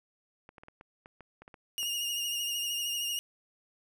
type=clicks; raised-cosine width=0.5 ms; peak=-34 dBFS; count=11; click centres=0.491 / 0.582 / 0.635 / 0.684 / 0.811 / 1.059 / 1.207 / 1.42 / 1.479 / 1.542 / 1.83 s
type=tone with vibrato; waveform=sawtooth; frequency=2846 Hz; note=F7; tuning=32 cents sharp; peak=-28 dBFS; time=1.78-3.19 s; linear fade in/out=0 ms; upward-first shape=triangle; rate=13 Hz; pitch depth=44 cents each way
effects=none